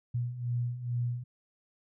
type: beating tone pair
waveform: sine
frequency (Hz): 119.4 / 121.7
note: A#2 / B2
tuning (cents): +42 / -25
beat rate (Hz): 2.3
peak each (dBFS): -36 / -31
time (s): 0.14-1.24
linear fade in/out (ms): 10
effects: none